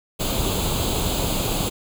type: noise with comb filter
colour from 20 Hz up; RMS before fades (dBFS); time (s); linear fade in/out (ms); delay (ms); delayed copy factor
pink; -23; 0.19-1.7; 20; 0.27; +0.75
effects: none